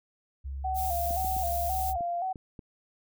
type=tone; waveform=sine; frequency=68 Hz; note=C#2; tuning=33 cents flat; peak=-33 dBFS; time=0.44-1.98 s; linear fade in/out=20 ms
type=tone with vibrato; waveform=sine; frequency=723 Hz; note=F#5; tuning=40 cents flat; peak=-28 dBFS; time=0.64-2.33 s; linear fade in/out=10 ms; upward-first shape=square; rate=1.9 Hz; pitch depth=72 cents each way
type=noise; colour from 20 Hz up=violet; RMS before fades=-36 dBFS; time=0.74-1.94 s; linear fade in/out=50 ms
type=clicks; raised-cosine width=3 ms; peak=-30 dBFS; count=6; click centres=1.108 / 1.247 / 1.366 / 2.008 / 2.358 / 2.592 s
effects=none